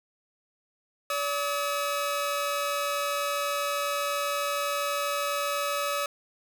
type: tone pair together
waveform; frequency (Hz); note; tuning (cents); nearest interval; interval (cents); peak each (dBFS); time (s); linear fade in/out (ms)
sawtooth; 573.8 / 1280; D5 / D#6; -40 / +49; octave + major second; 1389; -26 / -26; 1.1-6.06; 2
effects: none